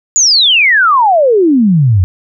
sine exponential sweep, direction down, 7040 to 85.5 Hz, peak -5 dBFS, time 0.16-2.04 s, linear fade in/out 0 ms, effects none

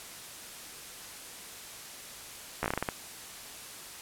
slowing click train, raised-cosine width 0.5 ms, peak -14 dBFS, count 9, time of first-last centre 2.63-2.888 s, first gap 13 ms, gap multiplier 1.25, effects white hiss -45 dBFS RMS until 4.01 s + low-pass 12000 Hz 12 dB/octave

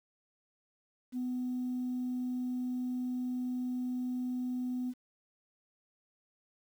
sine tone, 250.4 Hz, B3, 24 cents sharp, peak -31 dBFS, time 1.12-4.94 s, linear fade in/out 50 ms, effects tanh soft clip ceiling -29 dBFS + 10-bit

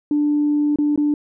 sine tone with dropouts, 294.9 Hz, D4, 7 cents sharp, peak -14 dBFS, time 0.11-1.14 s, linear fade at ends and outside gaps 2 ms, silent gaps 0.759-0.786 / 0.96-0.976 s, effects tanh soft clip ceiling -10 dBFS

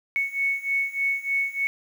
sine beating tone pair, 2212 / 2215.3 Hz, C#7 / C#7, -4 / -2 cents, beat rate 3.3 Hz, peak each -27 / -25 dBFS, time 0.16-1.67 s, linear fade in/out 0 ms, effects 8-bit

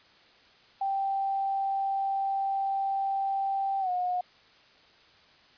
sine tone with pitch glide, 783 to 722.2 Hz, G5 to F#5, -2 to -42 cents, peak -26 dBFS, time 0.81-4.21 s, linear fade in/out 5 ms, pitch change -140 cents, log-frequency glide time 3.8-3.9 s, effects white hiss -58 dBFS RMS until 5.57 s + resampled to 11025 Hz

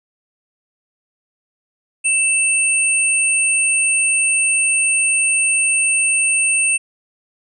sine tone pair together, 2653 / 8811 Hz, E7 / C#9, +10 / -12 cents, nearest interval octave + major sixth, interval 2078 cents, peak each -16 dBFS, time 2.04-6.78 s, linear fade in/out 20 ms, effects none

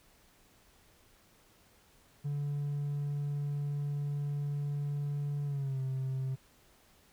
triangle tone with pitch glide, 144.2 to 132.23 Hz, D3 to C3, -31 to +19 cents, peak -29 dBFS, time 2.24-6.36 s, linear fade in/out 20 ms, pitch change -150 cents, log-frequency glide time 5.45-5.8 s, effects tanh soft clip ceiling -26 dBFS + pink hiss -64 dBFS RMS until 7.12 s

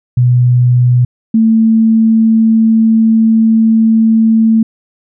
sine tone pair in turn, 123.47 / 223.3 Hz, B2 / A3, 0 / +26 cents, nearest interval minor seventh, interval 1026 cents, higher second, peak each -5 / -5 dBFS, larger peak neither, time 0.17-1.05 / 1.34-4.63 s, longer second, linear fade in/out 5 ms, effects none

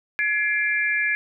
sine tone cluster, 1691 / 2106 / 2356 Hz, G#6 / C7 / D7, +31 / +11 / +5 cents, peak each -22 / -27 / -25 dBFS, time 0.19-1.15 s, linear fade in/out 0 ms, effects none

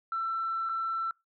sine tone with dropouts, 1339 Hz, E6, 27 cents sharp, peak -28 dBFS, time 0.12-1.11 s, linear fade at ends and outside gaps 2 ms, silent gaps 0.69-0.694 s, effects noise-tail reverb RT60 0.2 s tail -24 dB re dry + tanh soft clip ceiling -24 dBFS

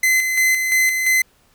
45% pulse tone with tremolo, 2046 Hz, C7, 39 cents flat, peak -13 dBFS, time 0.03-1.22 s, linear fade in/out 5 ms, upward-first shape square, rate 2.9 Hz, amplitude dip 45%, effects pink hiss -57 dBFS RMS until 1.54 s

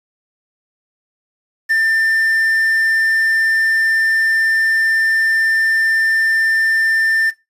triangle tone with quantisation, 1791 Hz, A6, 30 cents sharp, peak -10 dBFS, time 1.69-7.31 s, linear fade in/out 20 ms, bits 6, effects noise-tail reverb RT60 0.2 s tail -17 dB re dry + resampled to 32000 Hz

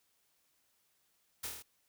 white noise with echo, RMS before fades -39 dBFS, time 1.43-1.47 s, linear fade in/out 10 ms, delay 26 ms, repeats 6, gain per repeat -2 dB, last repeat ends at 1.626 s, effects white hiss -75 dBFS RMS until 1.88 s

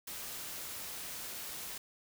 white noise, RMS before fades -43 dBFS, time 0.07-1.78 s, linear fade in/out 5 ms, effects none

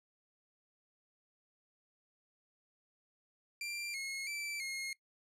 sawtooth tone with pitch steps, 2368 / 2166 / 2329 / 2150 Hz, D7 / C#7 / D7 / C7, +14 / -41 / -15 / +47 cents, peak -35 dBFS, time 3.61-4.93 s, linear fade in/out 2 ms, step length 330 ms, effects noise-tail reverb RT60 0.1 s tail -20 dB re dry + low-pass 11000 Hz 12 dB/octave

